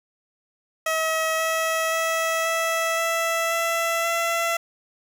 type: tone with pitch steps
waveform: 15% pulse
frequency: 641 / 646.2 / 651.5 / 656.7 / 662.1 / 667.4 / 672.9 Hz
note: E5 / E5 / E5 / E5 / E5 / E5 / E5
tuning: -49 / -35 / -20 / -7 / +7 / +21 / +35 cents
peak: -15 dBFS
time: 0.86-4.57 s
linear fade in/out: 5 ms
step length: 530 ms
effects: none